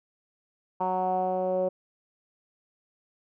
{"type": "tone with low-pass filter sweep", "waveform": "10% pulse", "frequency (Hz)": 185, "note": "F#3", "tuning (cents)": 0, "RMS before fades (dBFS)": -27, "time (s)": [0.8, 1.69], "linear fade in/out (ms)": 10, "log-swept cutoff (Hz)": [910, 540], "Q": 4.9, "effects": []}